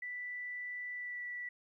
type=tone with pitch glide; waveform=sine; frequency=1975.5 to 1958.5 Hz; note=B6 to B6; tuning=0 to -15 cents; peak=-39 dBFS; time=0.02-1.49 s; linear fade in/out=5 ms; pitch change=-15 cents; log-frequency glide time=0.94-1.22 s; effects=13-bit